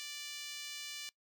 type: tone with high-pass filter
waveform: 5% pulse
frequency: 587.3 Hz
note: D5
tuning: in tune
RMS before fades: -45 dBFS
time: 0-1.09 s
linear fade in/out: 0 ms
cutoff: 2400 Hz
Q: 1.2
effects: noise-tail reverb RT60 0.1 s tail -21 dB re dry